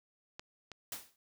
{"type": "clicks", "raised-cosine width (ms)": 0.2, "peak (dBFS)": [-26, -29], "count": 2, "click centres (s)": [0.395, 0.717]}
{"type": "noise with exponential decay", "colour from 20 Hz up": "white", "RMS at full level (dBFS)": -38, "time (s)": [0.92, 1.16], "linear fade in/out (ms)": 2, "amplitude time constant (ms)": 51}
{"effects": []}